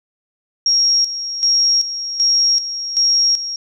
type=tone with tremolo; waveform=sine; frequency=5588 Hz; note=F8; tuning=in tune; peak=-11 dBFS; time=0.66-3.56 s; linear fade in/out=2 ms; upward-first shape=square; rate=1.3 Hz; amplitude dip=70%; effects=none